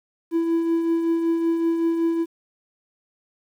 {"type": "tone with tremolo", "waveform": "triangle", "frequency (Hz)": 332.2, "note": "E4", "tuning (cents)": 13, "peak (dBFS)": -14, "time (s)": [0.31, 2.26], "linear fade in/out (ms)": 50, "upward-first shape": "triangle", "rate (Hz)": 5.3, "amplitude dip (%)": 50, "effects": ["tanh soft clip ceiling -11 dBFS", "9-bit"]}